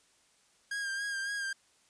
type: tone with vibrato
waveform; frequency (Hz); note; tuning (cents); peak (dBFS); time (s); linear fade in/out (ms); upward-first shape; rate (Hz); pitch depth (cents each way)
45% pulse; 1614; G#6; -50; -33; 0.71-1.53; 5; sine; 3.6; 37
effects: white hiss -67 dBFS RMS until 1.89 s + resampled to 22050 Hz